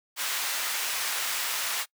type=high-pass noise; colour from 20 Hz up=pink; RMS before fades=-30 dBFS; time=0.16-1.86 s; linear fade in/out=50 ms; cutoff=1300 Hz; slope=12 dB/octave; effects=noise-tail reverb RT60 0.1 s tail -23 dB re dry